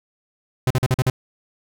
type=tone bursts; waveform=45% pulse; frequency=128.1 Hz; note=C3; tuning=36 cents flat; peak=-15 dBFS; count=6; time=0.67-1.1 s; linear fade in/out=2 ms; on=35 ms; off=44 ms; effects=none